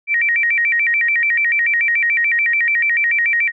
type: tone with vibrato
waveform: sine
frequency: 2093 Hz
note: C7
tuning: in tune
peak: -13 dBFS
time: 0.07-3.52 s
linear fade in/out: 50 ms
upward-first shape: square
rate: 6.9 Hz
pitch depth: 190 cents each way
effects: none